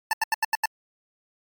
25% pulse tone bursts, 884 Hz, A5, 8 cents sharp, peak -16 dBFS, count 6, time 0.11-0.657 s, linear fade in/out 2 ms, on 22 ms, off 83 ms, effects MP3 96 kbps

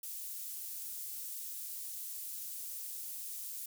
pink high-pass noise, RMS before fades -43 dBFS, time 0.03-3.66 s, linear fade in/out 5 ms, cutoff 11000 Hz, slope 12 dB/octave, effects none

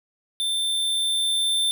square tone with level ramp, 3561 Hz, A7, 20 cents sharp, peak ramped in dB -23 to -20 dBFS, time 0.4-1.71 s, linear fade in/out 0 ms, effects none

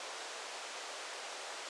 pink band-pass noise, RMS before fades -45 dBFS, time 0-1.69 s, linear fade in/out 2 ms, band 470 to 8100 Hz, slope 24 dB/octave, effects resampled to 24000 Hz

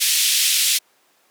pink band-pass noise, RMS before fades -18 dBFS, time 0-0.79 s, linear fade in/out 20 ms, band 2700 to 14000 Hz, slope 24 dB/octave, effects pink hiss -59 dBFS RMS until 1.3 s + high-pass 400 Hz 12 dB/octave

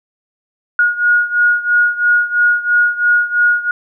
sine beating tone pair, 1441 / 1444 Hz, F#6 / F#6, -46 / -43 cents, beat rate 3 Hz, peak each -12 / -15 dBFS, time 0.79-3.71 s, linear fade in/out 2 ms, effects none

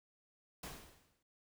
pink noise with exponential decay, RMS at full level -44 dBFS, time 0.63-1.23 s, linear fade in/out 5 ms, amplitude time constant 130 ms, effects none

